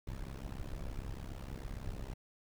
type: noise with amplitude modulation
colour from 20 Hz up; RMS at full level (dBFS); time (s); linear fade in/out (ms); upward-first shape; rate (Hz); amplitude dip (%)
brown; -38; 0.07-2.14; 5; sine; 66.6; 95
effects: none